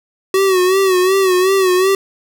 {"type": "tone with vibrato", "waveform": "square", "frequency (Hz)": 376.1, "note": "F#4", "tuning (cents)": 28, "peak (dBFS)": -11, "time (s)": [0.34, 1.95], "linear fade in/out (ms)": 2, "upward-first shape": "sine", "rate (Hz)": 2.7, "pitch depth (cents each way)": 67, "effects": []}